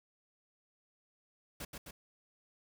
pink noise with echo, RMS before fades -43 dBFS, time 1.6-1.65 s, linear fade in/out 5 ms, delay 130 ms, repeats 2, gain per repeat -3 dB, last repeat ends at 1.91 s, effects none

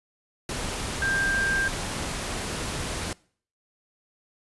sine tone in noise, 1587 Hz, G6, 21 cents sharp, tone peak -23 dBFS, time 1.02-1.68 s, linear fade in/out 2 ms, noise pink, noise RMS -31 dBFS, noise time 0.49-3.13 s, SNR +5 dB, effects noise-tail reverb RT60 0.5 s tail -23 dB re dry + resampled to 24000 Hz

